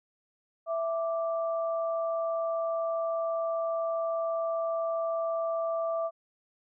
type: tone pair together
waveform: sine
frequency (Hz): 661 / 1174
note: E5 / D6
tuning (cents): +5 / -1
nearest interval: minor seventh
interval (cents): 994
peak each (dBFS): -28 / -36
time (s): 0.66-6.11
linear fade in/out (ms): 50
effects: none